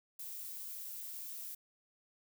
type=noise; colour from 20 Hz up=violet; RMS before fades=-45 dBFS; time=0.19-1.55 s; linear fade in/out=5 ms; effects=none